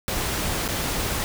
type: noise with dropouts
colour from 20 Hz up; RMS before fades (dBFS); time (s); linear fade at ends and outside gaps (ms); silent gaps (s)
pink; -26; 0.08-1.24; 0; 0.679-0.687
effects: none